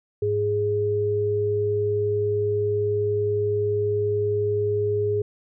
sine tone pair together, 103.83 / 415.3 Hz, G#2 / G#4, 0 / 0 cents, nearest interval 2 octaves, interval 2400 cents, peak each -27 / -21 dBFS, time 0.22-5.22 s, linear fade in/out 5 ms, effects none

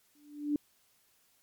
sine tone with exponential growth, 293.7 Hz, D4, in tune, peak -24 dBFS, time 0.15-0.56 s, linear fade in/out 2 ms, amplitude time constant 87 ms, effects white hiss -69 dBFS RMS until 1.42 s + MP3 96 kbps

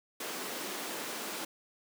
pink high-pass noise, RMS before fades -39 dBFS, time 0.2-1.45 s, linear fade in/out 5 ms, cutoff 240 Hz, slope 24 dB/octave, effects none

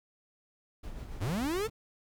brown noise with tremolo, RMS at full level -40 dBFS, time 0.83-1.7 s, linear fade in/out 10 ms, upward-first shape sine, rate 7.2 Hz, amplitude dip 40%
45% pulse linear sweep, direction up, 75.7 to 458.9 Hz, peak -30 dBFS, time 1.2-1.68 s, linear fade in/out 20 ms
effects none

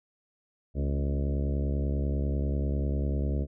harmonic tone with a mistuned harmonic, 70.1 Hz, C#2, 20 cents sharp, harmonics 1 / 2 / 3 / 4 / 5 / 6 / 7 / 8 / 9, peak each -27 / -33 / -37 / -39 / -41 / -43 / -44 / -45 / -46 dBFS, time 0.74-3.47 s, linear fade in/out 50 ms, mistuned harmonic 3, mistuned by +49 cents, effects none

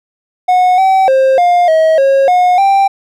triangle tone with pitch steps, 730 / 765 / 530 / 706 / 638 / 544 / 722 / 786 Hz, F#5 / G5 / C5 / F5 / D#5 / C#5 / F#5 / G5, -24 / -42 / +22 / +19 / +43 / -33 / -43 / +4 cents, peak -4 dBFS, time 0.48-2.88 s, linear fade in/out 10 ms, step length 300 ms, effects none

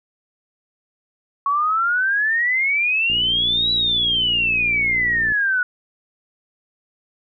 sine exponential two-way sweep, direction up then down, 1108.7 to 3951 to 1456 Hz, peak -16 dBFS, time 1.46-5.63 s, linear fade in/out 2 ms, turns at 3.72 s
click train, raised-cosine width 3 ms, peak -22 dBFS, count 132, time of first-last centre 3.1-5.32 s, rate 59 Hz
effects none

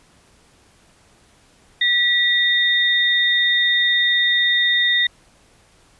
sine tone pair together, 1942 / 3663 Hz, B6 / A#7, -30 / -31 cents, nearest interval major seventh, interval 1099 cents, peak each -17 / -17 dBFS, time 1.81-5.07 s, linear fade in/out 5 ms, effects pink hiss -54 dBFS RMS until 5.99 s + resampled to 24000 Hz

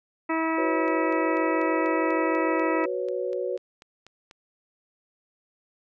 harmonic tone, 323.4 Hz, E4, 33 cents flat, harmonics 1 / 2 / 3 / 4 / 5 / 6 / 7 / 8, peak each -26 / -32 / -30 / -32 / -43 / -33 / -39 / -39 dBFS, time 0.29-2.86 s, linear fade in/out 10 ms
sine chord, F# suspended fourth, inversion none, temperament equal, 370 / 493.9 / 554.4 Hz, F#4 / B4 / C#5, 0 / 0 / 0 cents, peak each -30 / -30 / -31 dBFS, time 0.57-3.58 s, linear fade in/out 20 ms
click train, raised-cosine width 0.2 ms, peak -30 dBFS, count 15, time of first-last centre 0.88-4.311 s, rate 4.08 Hz
effects none

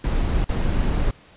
brown noise with dropouts, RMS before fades -20 dBFS, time 0.04-1.11 s, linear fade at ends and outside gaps 2 ms, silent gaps 0.444-0.491 s, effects pink hiss -50 dBFS RMS until 1.36 s + resampled to 8000 Hz

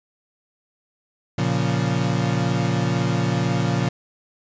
35% pulse chord, Bb minor, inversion none, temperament equal, 116.54 / 138.59 / 174.61 Hz, Bb2 / Db3 / F3, 0 / 0 / 0 cents, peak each -22 dBFS, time 1.38-3.89 s, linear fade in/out 5 ms, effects resampled to 16000 Hz

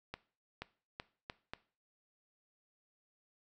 accelerating click train, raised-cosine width 0.3 ms, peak -25 dBFS, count 5, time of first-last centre 0.14-1.535 s, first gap 480 ms, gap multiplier 0.79, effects noise-tail reverb RT60 0.4 s tail -18 dB re dry

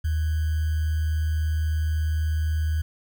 sine tone with sample-and-hold, 78.2 Hz, D#2, 9 cents sharp, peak -21 dBFS, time 0.04-2.82 s, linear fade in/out 10 ms, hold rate 1575 Hz, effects none

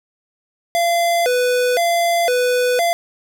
square tone with vibrato, 583 Hz, D5, 13 cents flat, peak -15 dBFS, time 0.75-2.93 s, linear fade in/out 0 ms, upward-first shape square, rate 0.98 Hz, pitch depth 280 cents each way, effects none

